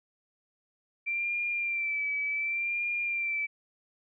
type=tone with vibrato; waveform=sine; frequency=2349 Hz; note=D7; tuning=in tune; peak=-28 dBFS; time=1.06-3.47 s; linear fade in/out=20 ms; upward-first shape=sine; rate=0.68 Hz; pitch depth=44 cents each way; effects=none